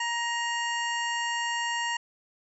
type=harmonic tone with a mistuned harmonic; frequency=940 Hz; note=A#5; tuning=14 cents sharp; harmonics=1 / 2 / 3 / 5 / 6 / 7 / 8; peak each=-31 / -31 / -34 / -46 / -45 / -46 / -41 dBFS; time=0-1.97 s; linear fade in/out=5 ms; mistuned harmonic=5; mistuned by=-100 cents; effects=none